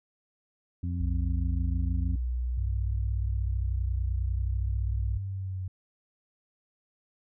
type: harmonic tone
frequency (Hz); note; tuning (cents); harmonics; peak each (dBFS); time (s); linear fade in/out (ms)
87.31; F2; 0; 1 / 2 / 3; -29 / -37 / -39; 0.83-2.16; 5
type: tone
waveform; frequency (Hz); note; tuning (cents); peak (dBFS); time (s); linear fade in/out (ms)
sine; 60.9; B1; -24; -27; 1-5.18; 10
type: tone with vibrato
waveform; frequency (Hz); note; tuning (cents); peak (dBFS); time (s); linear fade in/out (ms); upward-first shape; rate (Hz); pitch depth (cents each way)
sine; 94.3; F#2; +33; -31; 2.57-5.68; 5; sine; 0.51; 71
effects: none